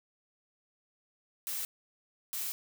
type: noise bursts at uneven times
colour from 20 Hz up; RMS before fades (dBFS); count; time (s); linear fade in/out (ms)
blue; -36; 2; 1.47-1.65 / 2.33-2.52; 0
effects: none